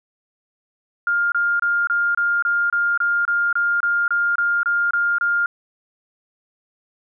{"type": "tone bursts", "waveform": "sine", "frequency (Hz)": 1406, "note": "F6", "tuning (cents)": 11, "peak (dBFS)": -16, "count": 16, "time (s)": [1.07, 5.46], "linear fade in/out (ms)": 2, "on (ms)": 250, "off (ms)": 26, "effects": []}